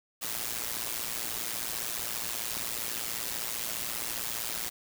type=noise with amplitude modulation; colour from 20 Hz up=white; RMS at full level=-31 dBFS; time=0.21-4.7 s; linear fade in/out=20 ms; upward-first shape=sine; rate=115 Hz; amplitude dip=80%; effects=none